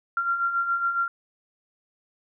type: beating tone pair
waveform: sine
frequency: 1374 / 1381.2 Hz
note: F6 / F6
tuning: -29 / -20 cents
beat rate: 7.2 Hz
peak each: -31 / -23 dBFS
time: 0.17-1.08 s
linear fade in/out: 2 ms
effects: none